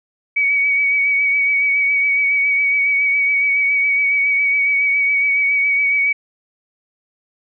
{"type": "tone with vibrato", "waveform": "sine", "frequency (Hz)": 2259, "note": "C#7", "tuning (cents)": 32, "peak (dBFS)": -13, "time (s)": [0.36, 6.13], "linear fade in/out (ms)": 10, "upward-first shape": "sine", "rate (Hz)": 7.2, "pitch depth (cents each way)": 26, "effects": []}